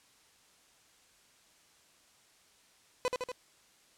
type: tone with echo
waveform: 30% pulse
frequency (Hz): 502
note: B4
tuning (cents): +28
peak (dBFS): -25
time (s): 3.05-3.08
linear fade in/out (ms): 0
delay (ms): 79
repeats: 3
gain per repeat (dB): -3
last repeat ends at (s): 3.317
effects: white hiss -64 dBFS RMS until 3.97 s + low-pass 9000 Hz 12 dB/octave